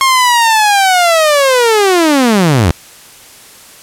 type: linear sweep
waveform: sawtooth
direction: down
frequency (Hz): 1080 to 74.7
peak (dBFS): -3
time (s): 0.01-2.71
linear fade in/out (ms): 0
effects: white hiss -37 dBFS RMS until 3.82 s + low-pass 12000 Hz 12 dB/octave